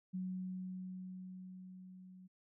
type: tone with level ramp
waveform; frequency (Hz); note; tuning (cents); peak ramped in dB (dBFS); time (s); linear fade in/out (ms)
sine; 185; F#3; 0; -37 to -54; 0.13-2.28; 20
effects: none